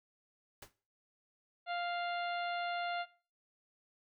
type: noise with exponential decay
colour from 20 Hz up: pink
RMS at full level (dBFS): -45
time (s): 0.62-0.73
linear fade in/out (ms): 5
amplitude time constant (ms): 22
type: harmonic tone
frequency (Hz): 698.5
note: F5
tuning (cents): 0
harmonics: 1 / 2 / 3 / 4 / 5 / 6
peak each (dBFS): -36 / -42 / -46 / -48 / -50 / -52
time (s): 1.66-3.06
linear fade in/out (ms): 50
effects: noise-tail reverb RT60 0.4 s tail -18 dB re dry